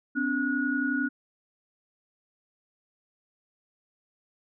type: tone cluster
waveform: sine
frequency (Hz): 254.7 / 285.9 / 1455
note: C4 / D4 / F#6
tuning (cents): -46 / -46 / -29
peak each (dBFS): -29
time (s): 0.15-1.09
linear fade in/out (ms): 20
effects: none